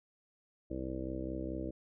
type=harmonic tone with a mistuned harmonic; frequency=64.7 Hz; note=C2; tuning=19 cents flat; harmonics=1 / 2 / 3 / 4 / 5 / 6 / 7 / 8 / 9; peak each=-43 / -47 / -47 / -45 / -40 / -51 / -48 / -47 / -47 dBFS; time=0.7-1.71 s; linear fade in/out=10 ms; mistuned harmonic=1; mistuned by=-17 cents; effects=none